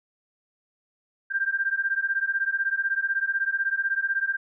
sine beating tone pair, 1578 / 1594 Hz, G6 / G6, +11 / +28 cents, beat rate 16 Hz, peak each -26 dBFS, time 1.3-4.37 s, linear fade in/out 20 ms, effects none

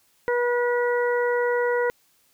harmonic tone, 484.6 Hz, B4, 33 cents flat, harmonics 1 / 2 / 3 / 4, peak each -21 / -29 / -30 / -31 dBFS, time 0.28-1.9 s, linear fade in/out 0 ms, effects white hiss -63 dBFS RMS until 2.33 s

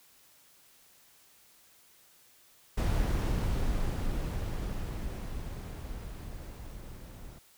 brown noise with level ramp, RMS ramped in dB -27 to -46 dBFS, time 2.77-7.39 s, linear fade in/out 10 ms, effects white hiss -61 dBFS RMS until 7.57 s

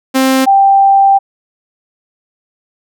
sawtooth / sine tone pair in turn, 263.9 / 786.3 Hz, C4 / G5, +15 / +5 cents, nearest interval octave + perfect fifth, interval 1890 cents, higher second, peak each -4 dBFS, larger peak neither, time 0.14-0.46 / 0.46-1.19 s, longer second, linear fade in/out 20 ms, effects none

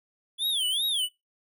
square tone with vibrato, 3353 Hz, G#7, 16 cents sharp, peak -25 dBFS, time 0.38-1.09 s, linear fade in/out 50 ms, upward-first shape sine, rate 2.6 Hz, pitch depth 220 cents each way, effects noise-tail reverb RT60 0.2 s tail -22 dB re dry

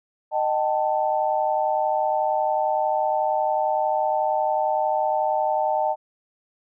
sine tone cluster, 618 / 772 / 883 Hz, D#5 / G5 / A5, -12 / -27 / +6 cents, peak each -24 dBFS, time 0.31-5.96 s, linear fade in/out 50 ms, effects none

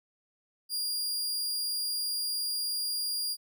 sawtooth tone, 4819 Hz, D8, 44 cents sharp, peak -27 dBFS, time 0.69-3.37 s, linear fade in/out 50 ms, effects none

